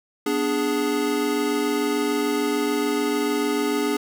square chord, G# diminished, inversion first, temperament equal, 246.9 / 293.7 / 415.3 Hz, B3 / D4 / G#4, 0 / 0 / 0 cents, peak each -29 / -25 / -25 dBFS, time 0.26-3.97 s, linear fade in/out 5 ms, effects none

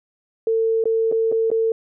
sine tone with dropouts, 450 Hz, A4, 39 cents sharp, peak -16 dBFS, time 0.47-1.72 s, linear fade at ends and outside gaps 2 ms, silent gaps 0.84-0.855 / 1.116-1.123 / 1.317-1.323 / 1.503-1.515 s, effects none

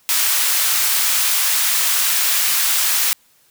white high-pass noise, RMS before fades -17 dBFS, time 0.09-3.13 s, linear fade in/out 0 ms, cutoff 1100 Hz, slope 12 dB/octave, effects white hiss -56 dBFS RMS until 3.5 s

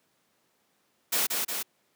white noise with echo, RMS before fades -26 dBFS, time 1.12-1.27 s, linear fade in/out 10 ms, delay 180 ms, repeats 2, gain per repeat -3 dB, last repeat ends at 1.63 s, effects pink hiss -70 dBFS RMS until 1.95 s + high-pass 200 Hz 12 dB/octave

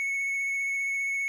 triangle tone with vibrato, 2207 Hz, C#7, 8 cents flat, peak -25 dBFS, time 0-1.28 s, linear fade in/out 0 ms, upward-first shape triangle, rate 15 Hz, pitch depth 14 cents each way, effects none

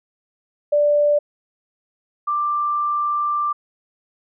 sine tone pair in turn, 587.3 / 1181.1 Hz, D5 / D6, 0 / +9 cents, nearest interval octave, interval 1209 cents, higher second, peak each -13 / -18 dBFS, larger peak first, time 0.72-1.19 / 2.27-3.53 s, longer second, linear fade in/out 10 ms, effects none

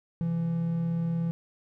triangle tone pair together, 130.81 / 167.57 Hz, C3 / E3, 0 / +29 cents, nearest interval major third, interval 429 cents, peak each -35 / -24 dBFS, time 0.21-1.31 s, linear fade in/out 0 ms, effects none

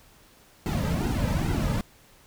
brown noise with flanger, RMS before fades -26 dBFS, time 0.66-1.81 s, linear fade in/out 0 ms, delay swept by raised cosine 1.7 to 2.8 ms, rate 2.4 Hz, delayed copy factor -0.85, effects pink hiss -56 dBFS RMS until 2.26 s

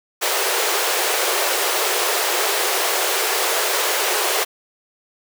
pink high-pass noise, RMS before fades -20 dBFS, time 0.21-4.45 s, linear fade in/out 20 ms, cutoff 360 Hz, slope 96 dB/octave, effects none

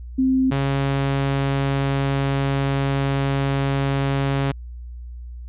sine / sawtooth tone pair in turn, 261.6 / 137.66 Hz, C4 / C#3, 0 / -12 cents, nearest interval major seventh, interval 1112 cents, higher first, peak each -15 dBFS, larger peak neither, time 0.18-0.51 / 0.51-4.52 s, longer second, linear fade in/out 10 ms, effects added 60 Hz sine -32 dBFS peak until 5.48 s + resampled to 8000 Hz

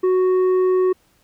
sine tone with tanh clipping, 370 Hz, F#4, in tune, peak -15 dBFS, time 0.03-0.93 s, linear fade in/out 10 ms, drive 6 dB, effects pink hiss -60 dBFS RMS until 1.23 s

